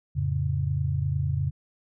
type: chord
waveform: sine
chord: F augmented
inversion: none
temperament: equal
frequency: 87.31 / 110 / 138.59 Hz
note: F2 / A2 / C#3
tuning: 0 / 0 / 0 cents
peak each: -28 / -31 / -26 dBFS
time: 0.15-1.51 s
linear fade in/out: 20 ms
effects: none